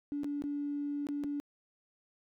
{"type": "tone with dropouts", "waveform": "triangle", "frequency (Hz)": 288.5, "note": "D4", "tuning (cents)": -31, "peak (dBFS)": -29, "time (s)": [0.12, 1.4], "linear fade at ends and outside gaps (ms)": 0, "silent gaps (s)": [[0.234, 0.244], [0.421, 0.439], [1.069, 1.088], [1.237, 1.243]], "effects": ["tanh soft clip ceiling -31 dBFS"]}